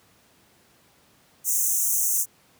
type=high-pass noise; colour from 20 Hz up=pink; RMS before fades=-23 dBFS; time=1.44-2.26 s; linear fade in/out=50 ms; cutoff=6000 Hz; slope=96 dB/octave; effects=pink hiss -59 dBFS RMS until 2.59 s + high-pass 100 Hz 12 dB/octave

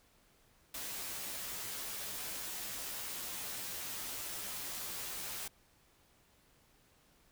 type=noise with comb filter; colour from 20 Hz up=white; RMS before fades=-42 dBFS; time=0.74-5.48 s; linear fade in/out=5 ms; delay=13 ms; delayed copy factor=-0.85; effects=pink hiss -68 dBFS RMS until 7.31 s

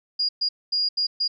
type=tone bursts at uneven times; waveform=sine; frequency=4852 Hz; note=D#8; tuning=44 cents flat; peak=-20 dBFS; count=5; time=0.19-0.29 / 0.41-0.49 / 0.72-0.89 / 0.97-1.07 / 1.2-1.28 s; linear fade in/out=10 ms; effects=none

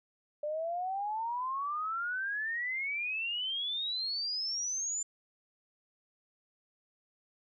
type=exponential sweep; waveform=sine; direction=up; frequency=587.3 to 7200 Hz; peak=-32 dBFS; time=0.43-5.03 s; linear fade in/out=5 ms; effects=none

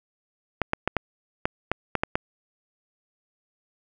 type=clicks; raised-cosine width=0.5 ms; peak=-7 dBFS; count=9; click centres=0.617 / 0.734 / 0.876 / 0.967 / 1.455 / 1.716 / 1.953 / 2.035 / 2.155 s; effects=none

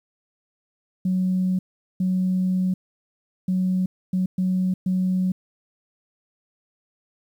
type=tone bursts at uneven times; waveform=sine; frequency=185 Hz; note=F#3; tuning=in tune; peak=-18 dBFS; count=6; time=1.05-1.59 / 2-2.74 / 3.48-3.86 / 4.13-4.26 / 4.38-4.74 / 4.86-5.32 s; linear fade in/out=5 ms; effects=tanh soft clip ceiling -14 dBFS + 9-bit

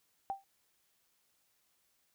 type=tone with exponential decay; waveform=sine; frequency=784 Hz; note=G5; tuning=in tune; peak=-30 dBFS; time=0.3-0.44 s; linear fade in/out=0 ms; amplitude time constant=30 ms; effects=white hiss -75 dBFS RMS until 2.14 s

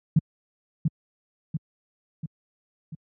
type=tone with echo; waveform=sine; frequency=157.3 Hz; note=D#3; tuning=19 cents sharp; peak=-13 dBFS; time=0.16-0.19 s; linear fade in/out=5 ms; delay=690 ms; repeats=4; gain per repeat=-5 dB; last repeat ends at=2.95 s; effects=high-pass 80 Hz 12 dB/octave

